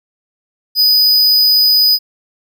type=tone; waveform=square; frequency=4978 Hz; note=D#8; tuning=in tune; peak=-8 dBFS; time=0.75-1.99 s; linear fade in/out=50 ms; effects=none